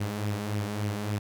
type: tone with flanger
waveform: sawtooth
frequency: 103.83 Hz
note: G#2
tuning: in tune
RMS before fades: -31 dBFS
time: 0-1.19 s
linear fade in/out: 10 ms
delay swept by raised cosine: 0.35 to 5.15 ms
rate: 3.5 Hz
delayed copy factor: +0.5
effects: none